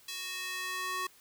square tone with high-pass filter sweep, 370 Hz, F#4, in tune, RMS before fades -37 dBFS, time 0.08-1.07 s, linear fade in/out 5 ms, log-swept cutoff 3400 to 1000 Hz, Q 1.3, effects white hiss -60 dBFS RMS until 1.2 s

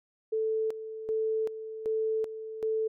sine tone with tremolo, 440 Hz, A4, in tune, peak -26 dBFS, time 0.32-2.88 s, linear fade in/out 10 ms, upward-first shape square, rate 1.3 Hz, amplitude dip 70%, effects none

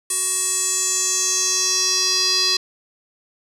square tone with band-pass filter sweep, 373.2 Hz, F#4, 15 cents sharp, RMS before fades -20 dBFS, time 0.1-2.57 s, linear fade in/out 5 ms, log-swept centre 8900 to 4600 Hz, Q 4.9, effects none

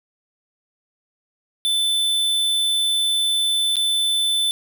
square tone with dropouts, 3520 Hz, A7, in tune, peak -18 dBFS, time 1.65-4.51 s, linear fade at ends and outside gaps 0 ms, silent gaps 3.757-3.767 s, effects 8-bit

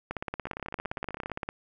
two click trains, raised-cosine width 0.5 ms, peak -17 / -24 dBFS, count 25 / 14, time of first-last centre 0.11-1.489 / 0.47-1.298 s, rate 17.4 / 15.7 Hz, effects none

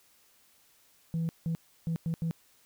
sine tone bursts at uneven times, 164.6 Hz, E3, 2 cents flat, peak -26 dBFS, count 5, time 1.14-1.29 / 1.46-1.55 / 1.87-1.96 / 2.06-2.14 / 2.22-2.31 s, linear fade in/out 0 ms, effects tanh soft clip ceiling -26 dBFS + white hiss -64 dBFS RMS until 2.65 s

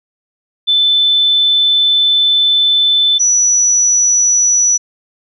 sine tone pair in turn, 3520 / 5906 Hz, A7 / F#8, 0 / -4 cents, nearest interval major sixth, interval 896 cents, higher second, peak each -8 dBFS, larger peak neither, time 0.67-3.19 / 3.19-4.78 s, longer first, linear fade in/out 20 ms, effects none

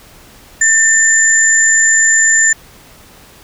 sine tone pair together, 1792 / 7156 Hz, A6 / A8, +31 / +28 cents, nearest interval 2 octaves, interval 2397 cents, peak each -10 dBFS, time 0.61-2.53 s, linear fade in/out 5 ms, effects pink hiss -41 dBFS RMS until 3.43 s

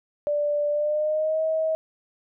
sine tone with pitch glide, 587.3 to 636.8 Hz, D5 to D#5, 0 to +40 cents, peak -21 dBFS, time 0.27-1.75 s, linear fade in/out 0 ms, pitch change +140 cents, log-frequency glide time 0.7-1.43 s, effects none

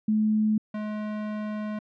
sine / square tone pair in turn, 215.1 / 212.3 Hz, A3 / G#3, -39 / +38 cents, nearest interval unison, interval 23 cents, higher first, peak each -20 / -30 dBFS, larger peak first, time 0.08-0.58 / 0.74-1.79 s, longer second, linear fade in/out 5 ms, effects low-pass 2000 Hz 12 dB/octave

